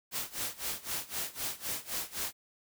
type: noise with tremolo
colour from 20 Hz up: white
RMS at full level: -34 dBFS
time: 0.11-2.33 s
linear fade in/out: 50 ms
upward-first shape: sine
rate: 3.9 Hz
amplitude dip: 90%
effects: none